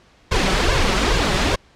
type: noise with flanger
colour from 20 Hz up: pink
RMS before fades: -17 dBFS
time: 0.31-1.56 s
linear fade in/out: 10 ms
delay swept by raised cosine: 1.8 to 5.4 ms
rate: 2.4 Hz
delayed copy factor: +0.75
effects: pink hiss -53 dBFS RMS until 1.75 s + low-pass 5000 Hz 12 dB/octave